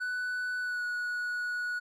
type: tone with pitch glide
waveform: triangle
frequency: 1490 to 1463.6 Hz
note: F#6 to F#6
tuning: +12 to -19 cents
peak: -29 dBFS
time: 0-1.8 s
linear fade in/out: 20 ms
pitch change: -31 cents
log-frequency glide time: 0.6-0.84 s
effects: none